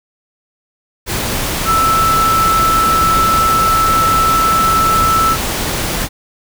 sine tone in noise, 1318.5 Hz, E6, in tune, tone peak -10 dBFS, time 1.65-5.37 s, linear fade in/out 50 ms, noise pink, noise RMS -18 dBFS, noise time 1.06-6.09 s, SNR +5 dB, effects none

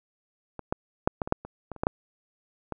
clicks, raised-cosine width 1 ms, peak -22 / -12 / -6 / -13 / -20 / -6 / -25 / -21 / -29 / -12 / -7 / -18 dBFS, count 12, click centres 0.593 / 0.725 / 1.075 / 1.218 / 1.275 / 1.324 / 1.45 / 1.717 / 1.763 / 1.835 / 1.869 / 2.723 s, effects none

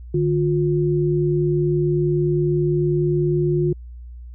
sine tone pair together, 149.4 / 355.6 Hz, D3 / F4, +30 / +31 cents, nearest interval octave + minor third, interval 1501 cents, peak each -19 dBFS, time 0.14-3.73 s, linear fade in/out 5 ms, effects added 60 Hz sine -34 dBFS peak until 4.34 s

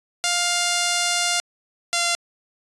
5% pulse tone pair in turn, 702 / 691.5 Hz, F5 / F5, +9 / -17 cents, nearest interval unison, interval 26 cents, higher first, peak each -8 dBFS, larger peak neither, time 0.24-1.4 / 1.93-2.15 s, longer first, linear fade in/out 0 ms, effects resampled to 24000 Hz

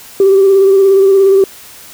sine tone with vibrato, 389.3 Hz, G4, 12 cents flat, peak -3 dBFS, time 0.2-1.44 s, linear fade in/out 2 ms, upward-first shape sine, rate 17 Hz, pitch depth 29 cents each way, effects tanh soft clip ceiling 0 dBFS + white hiss -35 dBFS RMS until 1.93 s

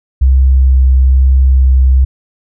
sine tone with vibrato, 65.41 Hz, C2, in tune, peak -4 dBFS, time 0.21-2.05 s, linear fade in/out 10 ms, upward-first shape sine, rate 1.1 Hz, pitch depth 11 cents each way, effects none

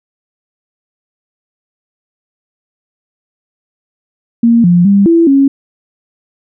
sine tone with pitch steps, 232.9 / 175 / 199.5 / 334.1 / 274.8 Hz, A#3 / F3 / G3 / E4 / C#4, -1 / +4 / +31 / +23 / -15 cents, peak -4 dBFS, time 4.43-5.48 s, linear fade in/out 5 ms, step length 210 ms, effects none

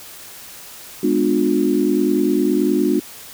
sine chord, G# diminished seventh, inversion none, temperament just, 207.7 / 249.2 / 299 / 358.8 Hz, G#3 / B3 / D4 / F4, 0 / +16 / +31 / +47 cents, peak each -22 / -21 / -18 / -19 dBFS, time 1.03-3 s, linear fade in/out 5 ms, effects white hiss -38 dBFS RMS until 3.33 s

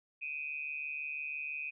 sine tone with amplitude modulation, 2500 Hz, D#7, 8 cents sharp, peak -33 dBFS, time 0.21-1.71 s, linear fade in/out 20 ms, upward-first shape sine, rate 146 Hz, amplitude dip 80%, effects none

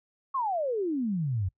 sine exponential sweep, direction down, 1124 to 87.31 Hz, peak -26 dBFS, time 0.34-1.49 s, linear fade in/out 10 ms, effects noise-tail reverb RT60 0.1 s tail -23 dB re dry

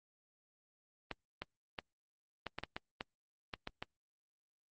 clicks, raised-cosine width 0.3 ms, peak -23 dBFS, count 11, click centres 1.113 / 1.42 / 1.788 / 2.467 / 2.586 / 2.636 / 2.765 / 3.009 / 3.538 / 3.674 / 3.825 s, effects Opus 24 kbps

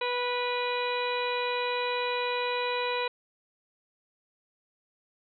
harmonic tone with a mistuned harmonic, 490.8 Hz, B4, 11 cents flat, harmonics 1 / 2 / 3 / 4 / 5 / 6 / 7 / 8, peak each -31 / -32 / -40 / -40 / -35 / -43 / -47 / -37 dBFS, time 0.01-3.08 s, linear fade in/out 5 ms, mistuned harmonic 7, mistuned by -46 cents, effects none

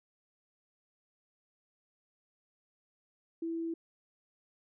sine tone, 330.6 Hz, E4, 5 cents sharp, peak -33 dBFS, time 3.42-3.74 s, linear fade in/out 5 ms, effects none

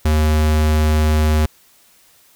square tone, 77 Hz, D#2, 17 cents flat, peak -13 dBFS, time 0.05-1.46 s, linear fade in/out 5 ms, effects white hiss -52 dBFS RMS until 2.35 s

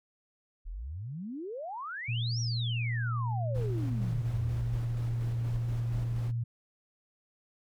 sine exponential two-way sweep, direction up then down, 35.9 to 5840 to 35.9 Hz, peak -36 dBFS, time 0.65-4.84 s, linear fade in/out 20 ms, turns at 2.4 s
sine tone, 117.4 Hz, A#2, 13 cents sharp, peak -29 dBFS, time 2.08-6.44 s, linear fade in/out 10 ms
brown noise with tremolo, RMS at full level -40 dBFS, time 3.54-6.32 s, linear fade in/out 20 ms, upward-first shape square, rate 4.2 Hz, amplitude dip 30%
effects none

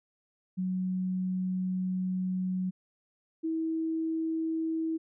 sine tone pair in turn, 185 / 323 Hz, F#3 / E4, 0 / -35 cents, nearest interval minor seventh, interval 965 cents, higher second, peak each -28 dBFS, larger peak neither, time 0.57-2.71 / 3.43-4.98 s, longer first, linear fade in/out 20 ms, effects none

